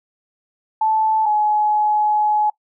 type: tone pair in turn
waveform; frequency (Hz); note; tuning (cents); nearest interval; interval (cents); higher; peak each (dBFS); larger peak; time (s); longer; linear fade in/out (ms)
sine; 874 / 845.7; A5 / G#5; -12 / +31; minor second; 57; first; -14; neither; 0.81-1.26 / 1.26-2.5; second; 5
effects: noise-tail reverb RT60 0.1 s tail -23 dB re dry